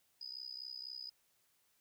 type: tone with amplitude modulation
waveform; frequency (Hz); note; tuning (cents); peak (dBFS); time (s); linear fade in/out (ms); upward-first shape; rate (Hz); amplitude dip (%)
sine; 4978; D#8; 0; -40; 0.21-1.1; 5; sine; 64; 95
effects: white hiss -75 dBFS RMS until 1.8 s